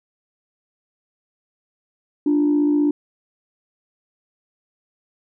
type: tone pair together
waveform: sine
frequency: 293.7 / 349.3 Hz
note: D4 / F4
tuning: 0 / 0 cents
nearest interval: minor third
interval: 300 cents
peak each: -14 / -23 dBFS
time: 2.26-2.91 s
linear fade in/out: 5 ms
effects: tanh soft clip ceiling -10 dBFS